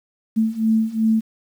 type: beating tone pair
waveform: sine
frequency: 220 / 222.7 Hz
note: A3 / A3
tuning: 0 / +21 cents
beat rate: 2.7 Hz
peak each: -20 / -18 dBFS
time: 0.36-1.21 s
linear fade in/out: 20 ms
effects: 8-bit